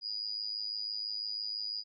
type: tone with amplitude modulation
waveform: sine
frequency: 4894 Hz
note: D#8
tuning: 29 cents flat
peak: -31 dBFS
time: 0.01-1.84 s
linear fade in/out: 50 ms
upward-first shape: sine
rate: 106 Hz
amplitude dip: 80%
effects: none